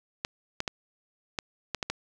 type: clicks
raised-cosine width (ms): 0.2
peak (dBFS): -12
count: 7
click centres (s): 0.249 / 0.604 / 0.678 / 1.388 / 1.747 / 1.828 / 1.9
effects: none